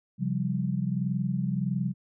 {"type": "chord", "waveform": "sine", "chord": "C suspended fourth", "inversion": "none", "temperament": "equal with one note detuned", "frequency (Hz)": [134.18, 174.61, 196], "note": ["C3", "F3", "G3"], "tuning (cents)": [44, 0, 0], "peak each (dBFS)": -30, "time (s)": [0.18, 1.94], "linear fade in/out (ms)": 50, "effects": []}